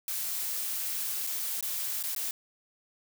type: noise with dropouts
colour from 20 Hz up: blue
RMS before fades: -33 dBFS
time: 0.08-2.31 s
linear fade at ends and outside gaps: 1 ms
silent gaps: 1.267-1.272 / 1.609-1.626 / 2.027-2.037 / 2.149-2.162 s
effects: none